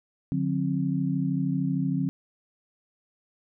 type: tone cluster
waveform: sine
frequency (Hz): 147.9 / 181 / 265.9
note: D3 / F#3 / C4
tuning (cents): +13 / -38 / +28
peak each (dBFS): -28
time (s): 0.32-2.09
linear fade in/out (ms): 0
effects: none

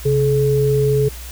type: tone pair together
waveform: sine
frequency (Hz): 134.8 / 428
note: C#3 / A4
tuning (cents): -48 / -48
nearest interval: octave + minor sixth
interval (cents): 2000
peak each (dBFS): -16 / -15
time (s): 0.05-1.09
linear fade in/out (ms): 10
effects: added 60 Hz sine -31 dBFS peak until 1.31 s + white hiss -37 dBFS RMS until 1.31 s

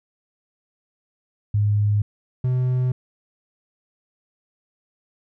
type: tone pair in turn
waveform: sine / triangle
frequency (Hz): 103.83 / 126.84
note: G#2 / B2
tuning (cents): 0 / +47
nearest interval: minor third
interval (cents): 347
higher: second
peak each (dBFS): -16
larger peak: neither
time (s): 1.54-2.02 / 2.44-2.92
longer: neither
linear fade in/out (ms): 5
effects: none

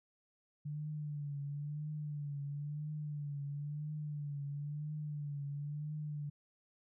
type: tone with vibrato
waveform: sine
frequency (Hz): 146.83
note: D3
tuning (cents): 0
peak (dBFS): -38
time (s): 0.65-6.3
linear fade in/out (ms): 10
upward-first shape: triangle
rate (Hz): 0.99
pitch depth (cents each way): 68
effects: none

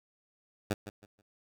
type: tone with echo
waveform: 10% pulse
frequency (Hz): 103.83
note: G#2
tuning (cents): 0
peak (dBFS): -20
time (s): 0.7-0.74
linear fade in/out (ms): 10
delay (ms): 160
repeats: 3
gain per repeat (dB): -12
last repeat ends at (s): 1.22
effects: none

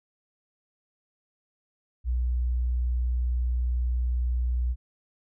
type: tone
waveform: sine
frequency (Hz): 61.1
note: B1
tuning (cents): -18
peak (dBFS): -23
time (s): 2.04-4.76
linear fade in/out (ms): 50
effects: none

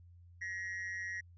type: tone with amplitude modulation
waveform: triangle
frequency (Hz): 1900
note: A#6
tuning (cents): +33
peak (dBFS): -33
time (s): 0.41-1.21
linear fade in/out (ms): 10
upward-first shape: sine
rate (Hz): 186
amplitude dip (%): 75
effects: added 87 Hz sine -55 dBFS peak until 1.37 s + resampled to 16000 Hz

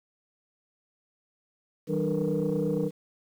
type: tone cluster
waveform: sine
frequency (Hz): 159.6 / 191.7 / 297.3 / 449.4 / 478.3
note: D#3 / G3 / D4 / A4 / A#4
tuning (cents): +44 / -38 / +21 / +37 / +44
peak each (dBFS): -30 / -30 / -31 / -32 / -29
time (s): 1.87-2.91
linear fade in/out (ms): 50
effects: tanh soft clip ceiling -18 dBFS + 9-bit

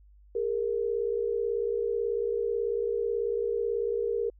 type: tone pair together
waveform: sine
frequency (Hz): 408 / 466.2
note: G#4 / A#4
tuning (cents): -31 / 0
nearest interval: major second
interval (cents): 231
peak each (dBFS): -30 / -28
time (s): 0.35-4.3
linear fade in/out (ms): 5
effects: added 50 Hz sine -53 dBFS peak until 4.39 s

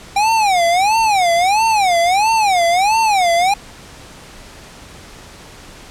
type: tone with vibrato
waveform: square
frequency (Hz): 782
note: G5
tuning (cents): -4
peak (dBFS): -12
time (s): 0.16-3.54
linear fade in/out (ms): 5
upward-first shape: sine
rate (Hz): 1.5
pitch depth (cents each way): 250
effects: pink hiss -38 dBFS RMS until 5.9 s + low-pass 9000 Hz 12 dB/octave

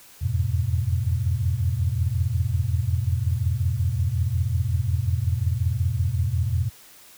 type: tone cluster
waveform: sine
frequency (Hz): 83.3 / 88.8 / 103.8 / 124.7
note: E2 / F2 / G#2 / B2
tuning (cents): +19 / +29 / 0 / +17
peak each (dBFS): -26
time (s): 0.21-6.7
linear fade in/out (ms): 20
effects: white hiss -49 dBFS RMS until 7.17 s

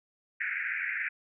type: band-pass noise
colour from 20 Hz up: pink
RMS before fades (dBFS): -33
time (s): 0.4-1.09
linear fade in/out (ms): 10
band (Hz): 1500 to 2400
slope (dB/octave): 96
effects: none

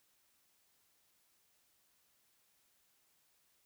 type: silence
effects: white hiss -74 dBFS RMS until 3.65 s

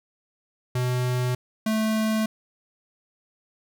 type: tone pair in turn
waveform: square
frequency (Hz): 125.2 / 218.5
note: B2 / A3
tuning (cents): +24 / -12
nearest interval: minor seventh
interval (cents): 964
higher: second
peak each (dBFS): -23 / -22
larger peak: second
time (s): 0.75-1.35 / 1.66-2.26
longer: neither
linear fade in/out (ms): 5
effects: none

